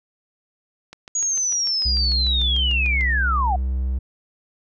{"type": "click train", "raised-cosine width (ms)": 0.2, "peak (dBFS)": -21, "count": 15, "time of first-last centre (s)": [0.93, 3.01], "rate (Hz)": 6.73}
{"type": "linear sweep", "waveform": "sine", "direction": "down", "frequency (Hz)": [6790, 701], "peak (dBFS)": -19, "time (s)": [1.15, 3.56], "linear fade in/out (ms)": 5}
{"type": "tone", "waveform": "triangle", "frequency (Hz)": 64.5, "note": "C2", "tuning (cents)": -24, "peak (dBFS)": -18, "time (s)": [1.85, 3.99], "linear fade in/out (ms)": 10}
{"effects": []}